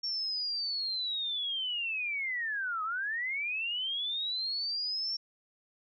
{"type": "linear two-way sweep", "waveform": "sine", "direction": "down then up", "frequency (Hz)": [5500, 1244, 5500], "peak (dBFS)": -31, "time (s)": [0.03, 5.17], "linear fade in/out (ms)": 10, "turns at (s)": 2.83, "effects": []}